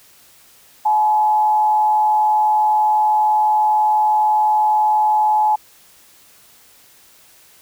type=tone with frequency modulation; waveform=sine; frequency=854 Hz; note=G#5; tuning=48 cents sharp; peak=-12 dBFS; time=0.85-5.56 s; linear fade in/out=10 ms; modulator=134 Hz; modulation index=0.3; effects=white hiss -49 dBFS RMS until 7.61 s